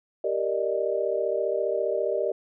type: chord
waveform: sine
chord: Eb major seventh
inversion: first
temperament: equal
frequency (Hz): 392 / 466.2 / 587.3 / 622.3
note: G4 / Bb4 / D5 / Eb5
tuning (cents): 0 / 0 / 0 / 0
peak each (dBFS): -29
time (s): 0.24-2.32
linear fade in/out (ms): 5
effects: none